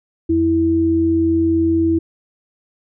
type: tone pair together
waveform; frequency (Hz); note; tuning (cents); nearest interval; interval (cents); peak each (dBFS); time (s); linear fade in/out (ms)
sine; 87.31 / 328.1; F2 / E4; 0 / -8; octave + major seventh; 2292; -22 / -13; 0.29-1.99; 10
effects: none